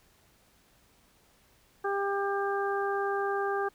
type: harmonic tone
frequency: 398.1 Hz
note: G4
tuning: 27 cents sharp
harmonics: 1 / 2 / 3 / 4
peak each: -30 / -33 / -35 / -36 dBFS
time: 1.84-3.69 s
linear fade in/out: 10 ms
effects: pink hiss -64 dBFS RMS until 3.74 s